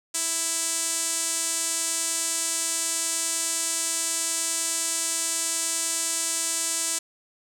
sawtooth tone with band-pass filter, 329.6 Hz, E4, in tune, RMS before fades -27 dBFS, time 0.14-6.99 s, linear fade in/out 10 ms, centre 8000 Hz, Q 2.9, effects none

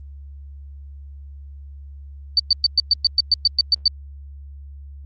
sine tone bursts, 4571 Hz, D8, 48 cents flat, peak -11 dBFS, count 12, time 2.37-3.88 s, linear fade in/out 2 ms, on 25 ms, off 110 ms, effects added 70 Hz sine -35 dBFS peak until 5.05 s + Opus 32 kbps

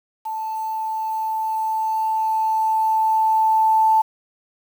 sine tone with level ramp, 880 Hz, A5, in tune, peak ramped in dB -24 to -12 dBFS, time 0.25-4.02 s, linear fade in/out 10 ms, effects 7-bit

